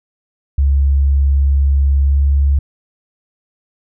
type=tone with pitch glide; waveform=sine; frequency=69.3 to 69.98 Hz; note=C#2 to C#2; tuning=0 to +17 cents; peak=-9 dBFS; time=0.58-2.59 s; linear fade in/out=5 ms; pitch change=+17 cents; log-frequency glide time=2.05-2.19 s; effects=none